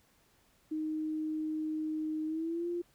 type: tone with pitch glide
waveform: sine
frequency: 311.1 to 347.2 Hz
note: D#4 to F4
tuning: 0 to -10 cents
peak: -32 dBFS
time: 0.71-2.82 s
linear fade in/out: 10 ms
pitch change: +190 cents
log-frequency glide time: 2.26-2.68 s
effects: pink hiss -68 dBFS RMS until 2.94 s